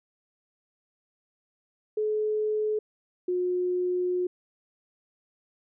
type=tone pair in turn; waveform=sine; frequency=427.8 / 360.6 Hz; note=A4 / F#4; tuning=-49 / -45 cents; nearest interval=minor third; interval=296 cents; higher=first; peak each=-24 dBFS; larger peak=neither; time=1.97-2.79 / 3.28-4.27 s; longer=second; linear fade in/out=5 ms; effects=none